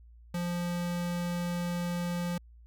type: tone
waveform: square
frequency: 174.61 Hz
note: F3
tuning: in tune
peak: -31 dBFS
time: 0.34-2.38 s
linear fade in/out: 5 ms
effects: added 58 Hz sine -51 dBFS peak until 2.66 s